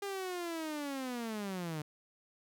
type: linear sweep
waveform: sawtooth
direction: down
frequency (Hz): 404.6 to 147.7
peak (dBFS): -33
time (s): 0.02-1.82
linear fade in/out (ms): 5
effects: none